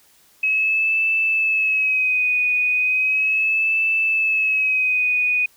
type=tone with vibrato; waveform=sine; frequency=2557 Hz; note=D#7; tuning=47 cents sharp; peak=-16 dBFS; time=0.43-5.46 s; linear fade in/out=5 ms; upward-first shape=sine; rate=0.36 Hz; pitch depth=54 cents each way; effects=white hiss -55 dBFS RMS until 5.56 s